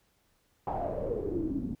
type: noise with low-pass filter sweep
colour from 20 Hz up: pink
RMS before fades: -33 dBFS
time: 0.67-1.75 s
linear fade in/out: 2 ms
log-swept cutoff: 830 to 220 Hz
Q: 8.5
effects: pink hiss -71 dBFS RMS until 1.8 s